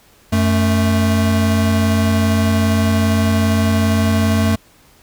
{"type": "tone pair together", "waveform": "square", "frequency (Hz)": [92.5, 220], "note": ["F#2", "A3"], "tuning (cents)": [0, 0], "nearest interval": "octave + minor third", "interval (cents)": 1500, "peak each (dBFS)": -16, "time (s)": [0.32, 4.56], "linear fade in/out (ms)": 10, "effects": ["pink hiss -50 dBFS RMS until 5.02 s"]}